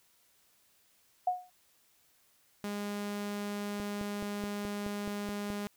sine tone with exponential decay, 727 Hz, F#5, 31 cents flat, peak -23 dBFS, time 1.27-1.5 s, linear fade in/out 5 ms, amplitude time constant 50 ms
sawtooth tone, 204.8 Hz, G#3, 24 cents flat, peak -31 dBFS, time 2.64-5.67 s, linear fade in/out 0 ms
click train, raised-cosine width 2 ms, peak -27 dBFS, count 9, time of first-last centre 3.8-5.502 s, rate 4.7 Hz
effects white hiss -68 dBFS RMS until 5.76 s

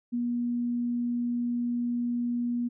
sine tone, 240.4 Hz, B3, 46 cents flat, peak -26 dBFS, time 0.12-2.69 s, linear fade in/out 20 ms, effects none

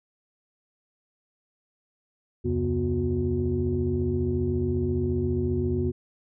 sine tone cluster, 73.7 / 88.3 / 136.4 / 243.6 / 364.6 Hz, D2 / F2 / C#3 / B3 / F#4, +7 / +20 / -28 / -24 / -25 cents, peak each -35 / -27 / -31 / -29 / -27 dBFS, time 2.44-5.92 s, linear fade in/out 20 ms, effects tanh soft clip ceiling -14 dBFS

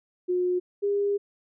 sine tone pair in turn, 360.4 / 404.5 Hz, F#4 / G#4, -45 / -46 cents, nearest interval major second, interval 199 cents, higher second, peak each -22 dBFS, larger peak neither, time 0.28-0.6 / 0.82-1.18 s, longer second, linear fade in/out 20 ms, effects none

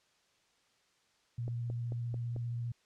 sine tone with vibrato, 118.7 Hz, A#2, 32 cents sharp, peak -34 dBFS, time 1.38-2.72 s, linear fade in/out 5 ms, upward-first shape triangle, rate 15 Hz, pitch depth 18 cents each way
click train, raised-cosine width 2 ms, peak -31 dBFS, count 5, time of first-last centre 1.48-2.363 s, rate 4.53 Hz
effects white hiss -71 dBFS RMS until 2.85 s + low-pass 6000 Hz 12 dB/octave

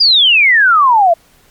sine exponential sweep, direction down, 4959 to 649 Hz, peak -5 dBFS, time 0-1.14 s, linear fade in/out 10 ms, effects pink hiss -49 dBFS RMS until 1.5 s + MP3 96 kbps

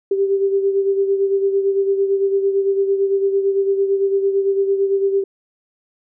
sine beating tone pair, 392 / 400.9 Hz, G4 / G4, 0 / +39 cents, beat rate 8.9 Hz, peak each -15 / -23 dBFS, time 0.11-5.24 s, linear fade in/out 5 ms, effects none

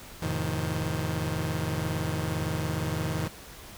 sawtooth chord, F dominant seventh, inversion none, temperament just, 87.31 / 109.13 / 130.96 / 157.15 Hz, F2 / A2 / C3 / Eb3, 0 / -14 / +2 / +18 cents, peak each -30 / -31 / -31 / -27 dBFS, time 0.22-3.28 s, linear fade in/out 5 ms, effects pink hiss -46 dBFS RMS until 3.77 s

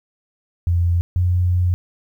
sine tone pair in turn, 86.4 / 89.46 Hz, F2 / F2, -18 / +42 cents, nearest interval minor second, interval 60 cents, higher second, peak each -14 dBFS, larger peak neither, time 0.67-1.01 / 1.16-1.74 s, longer second, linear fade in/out 0 ms, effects 9-bit

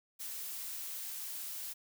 blue noise, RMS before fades -42 dBFS, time 0.19-1.74 s, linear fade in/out 20 ms, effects none

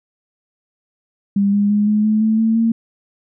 sine tone with pitch steps, 200 / 203.7 / 207.5 / 211.4 / 215.3 / 219.4 / 223.5 / 227.6 Hz, G3 / G#3 / G#3 / G#3 / A3 / A3 / A3 / A#3, +35 / -33 / -1 / +31 / -37 / -5 / +27 / -41 cents, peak -12 dBFS, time 1.36-2.72 s, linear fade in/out 5 ms, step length 170 ms, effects none

